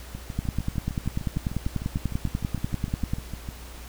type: two click trains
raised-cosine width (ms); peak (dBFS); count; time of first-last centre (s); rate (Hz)
5; -21 / -13; 23 / 29; 0.15-3.488 / 0.39-3.135; 6.59 / 10.2
effects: added 60 Hz sine -41 dBFS peak until 3.88 s + pink hiss -45 dBFS RMS until 3.88 s